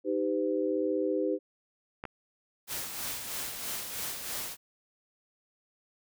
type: chord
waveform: sine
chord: Eb augmented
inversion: none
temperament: equal with one note detuned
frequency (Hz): 311.1 / 392 / 506.9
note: Eb4 / G4 / B4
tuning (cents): 0 / 0 / +45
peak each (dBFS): -31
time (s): 0.04-1.39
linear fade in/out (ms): 50
type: clicks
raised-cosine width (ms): 0.5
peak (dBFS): -23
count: 2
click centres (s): 2.039 / 2.053
type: noise with tremolo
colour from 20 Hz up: white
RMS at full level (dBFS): -35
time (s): 2.67-4.57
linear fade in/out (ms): 50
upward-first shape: sine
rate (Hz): 3.1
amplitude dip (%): 45
effects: none